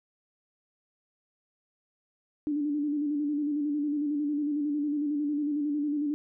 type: tone with vibrato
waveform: sine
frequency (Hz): 293.7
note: D4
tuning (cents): 0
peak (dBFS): -26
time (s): 2.47-6.14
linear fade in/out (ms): 0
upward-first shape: square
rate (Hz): 11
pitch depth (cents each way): 40
effects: none